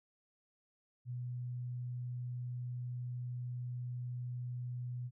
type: tone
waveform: sine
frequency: 123.3 Hz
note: B2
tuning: 2 cents flat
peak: -38 dBFS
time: 1.05-5.11 s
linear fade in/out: 50 ms
effects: none